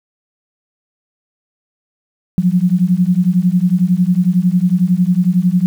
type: beating tone pair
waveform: sine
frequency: 174.61 / 185.61 Hz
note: F3 / F#3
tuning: 0 / +6 cents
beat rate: 11 Hz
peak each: -13 dBFS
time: 2.38-5.66 s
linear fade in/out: 0 ms
effects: 7-bit